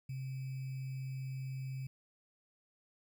sine tone with sample-and-hold, 132.2 Hz, C3, 18 cents sharp, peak -38 dBFS, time 0.09-1.87 s, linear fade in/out 5 ms, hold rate 2450 Hz, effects none

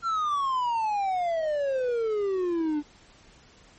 triangle exponential sweep, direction down, 1384 to 290 Hz, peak -22 dBFS, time 0.02-2.83 s, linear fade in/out 50 ms, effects pink hiss -55 dBFS RMS until 3.78 s + MP3 32 kbps

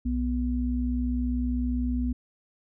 sine tone pair together, 62.3 / 246.9 Hz, B1 / B3, +16 / 0 cents, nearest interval 2 octaves, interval 2384 cents, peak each -27 dBFS, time 0.05-2.13 s, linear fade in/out 10 ms, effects none

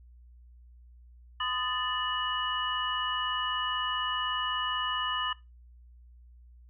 sine tone cluster, 1015 / 1240 / 1762 / 2931 Hz, B5 / D#6 / A6 / F#7, +47 / -6 / +2 / -17 cents, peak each -36 / -34 / -36 / -33 dBFS, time 1.4-5.33 s, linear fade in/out 5 ms, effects noise-tail reverb RT60 0.2 s tail -17 dB re dry + added 60 Hz sine -51 dBFS peak until 6.69 s

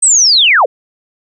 sine linear sweep, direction down, 8372 to 408 Hz, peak -5 dBFS, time 0.02-0.66 s, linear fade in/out 10 ms, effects none

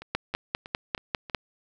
two click trains, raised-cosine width 0.3 ms, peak -24 / -9 dBFS, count 5 / 7, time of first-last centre 0.02-1.298 / 0.15-1.348 s, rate 3.13 / 5.01 Hz, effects none

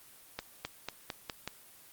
accelerating click train, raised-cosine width 0.2 ms, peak -18 dBFS, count 6, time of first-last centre 0.39-1.476 s, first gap 260 ms, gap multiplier 0.91, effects white hiss -56 dBFS RMS until 1.92 s + Opus 24 kbps

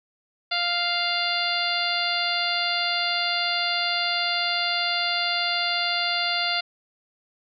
harmonic tone with a mistuned harmonic, 698.5 Hz, F5, in tune, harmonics 1 / 2 / 3 / 4 / 5 / 6 / 7, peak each -30 / -30 / -30 / -30 / -30 / -30 / -30 dBFS, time 0.51-6.61 s, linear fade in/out 10 ms, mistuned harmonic 7, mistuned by -63 cents, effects none

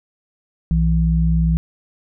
sine tone pair together, 61.24 / 163.8 Hz, B1 / E3, -14 / -11 cents, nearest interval octave + perfect fourth, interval 1703 cents, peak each -16 dBFS, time 0.71-1.57 s, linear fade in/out 0 ms, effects none

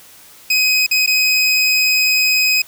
25% pulse tone with dropouts, 2518 Hz, D#7, 20 cents sharp, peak -8 dBFS, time 0.5-2.62 s, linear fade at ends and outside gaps 5 ms, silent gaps 0.865-0.911 / 1.063-1.074 s, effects white hiss -43 dBFS RMS until 2.67 s

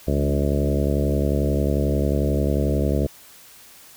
harmonic tone with a mistuned harmonic, 71.2 Hz, C#2, 47 cents sharp, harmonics 1 / 2 / 3 / 4 / 5 / 6 / 7 / 8 / 9, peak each -22 / -25 / -27 / -28 / -29 / -30 / -30 / -31 / -32 dBFS, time 0.07-3.07 s, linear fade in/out 10 ms, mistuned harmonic 3, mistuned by -20 cents, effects white hiss -47 dBFS RMS until 3.96 s

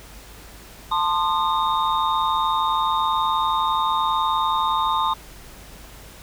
sine tone cluster, 886 / 1045 / 1217 / 3684 Hz, A5 / C6 / D#6 / A#7, +12 / -2 / -39 / -21 cents, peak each -23 / -22 / -25 / -29 dBFS, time 0.91-5.14 s, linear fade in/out 10 ms, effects added 50 Hz sine -45 dBFS peak until 6.22 s + pink hiss -44 dBFS RMS until 6.22 s

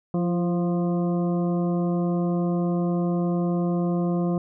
harmonic tone with a mistuned harmonic, 175.3 Hz, F3, 7 cents sharp, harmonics 1 / 2 / 3 / 4 / 6 / 7, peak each -22 / -28 / -33 / -35 / -40 / -45 dBFS, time 0.14-4.38 s, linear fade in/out 2 ms, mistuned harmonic 2, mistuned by -34 cents, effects none

